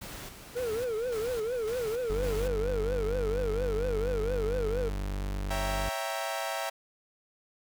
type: noise with tremolo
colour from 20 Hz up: pink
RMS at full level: -42 dBFS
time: 0.01-2.48 s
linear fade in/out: 10 ms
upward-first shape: square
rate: 1.8 Hz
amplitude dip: 50%
type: tone with vibrato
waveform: triangle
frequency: 466.2 Hz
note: A#4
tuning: in tune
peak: -27 dBFS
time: 0.55-4.9 s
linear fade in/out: 20 ms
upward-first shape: triangle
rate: 4.3 Hz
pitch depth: 180 cents each way
type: tone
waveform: 40% pulse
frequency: 48.73 Hz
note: G1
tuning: 10 cents flat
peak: -30 dBFS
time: 2.1-5.89 s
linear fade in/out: 0 ms
type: chord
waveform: sawtooth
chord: C# diminished seventh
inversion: none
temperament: equal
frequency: 554.4 / 659.3 / 784 / 932.3 Hz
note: C#5 / E5 / G5 / Bb5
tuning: 0 / 0 / 0 / 0 cents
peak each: -35 / -31 / -33 / -35 dBFS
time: 5.5-6.7 s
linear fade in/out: 10 ms
effects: none